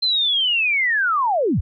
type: linear sweep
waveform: sine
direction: down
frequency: 4148 to 44.73 Hz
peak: -16 dBFS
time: 0.02-1.61 s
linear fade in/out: 10 ms
effects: none